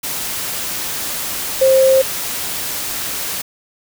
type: tone in noise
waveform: sine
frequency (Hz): 529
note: C5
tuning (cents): +19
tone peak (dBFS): -8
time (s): 1.61-2.02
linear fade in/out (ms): 10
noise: white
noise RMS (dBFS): -23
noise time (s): 0.03-3.42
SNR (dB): +12
effects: none